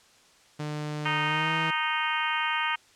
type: tone with pitch glide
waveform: sawtooth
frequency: 150 to 160.77 Hz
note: D3 to E3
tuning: +37 to -43 cents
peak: -27 dBFS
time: 0.59-1.71 s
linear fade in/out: 10 ms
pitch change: +120 cents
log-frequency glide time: 1.24-1.52 s
type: harmonic tone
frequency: 310 Hz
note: D#4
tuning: 6 cents flat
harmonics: 3 / 4 / 5 / 6 / 7 / 8 / 9 / 10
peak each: -31 / -32 / -33 / -34 / -34 / -35 / -36 / -36 dBFS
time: 1.05-2.76 s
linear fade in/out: 10 ms
effects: white hiss -58 dBFS RMS until 2.95 s + low-pass 7000 Hz 12 dB/octave